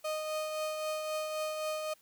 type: tone with tremolo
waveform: 35% pulse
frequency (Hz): 619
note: D#5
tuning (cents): -9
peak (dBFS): -30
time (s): 0.04-1.94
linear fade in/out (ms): 10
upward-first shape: triangle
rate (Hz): 3.8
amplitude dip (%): 40
effects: white hiss -65 dBFS RMS until 2.01 s